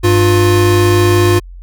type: tone pair together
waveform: square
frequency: 99.6 / 353.5 Hz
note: G2 / F4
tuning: +28 / +21 cents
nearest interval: octave + minor seventh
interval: 2193 cents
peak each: -11 dBFS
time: 0.03-1.4 s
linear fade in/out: 20 ms
effects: added 44 Hz sine -29 dBFS peak until 1.62 s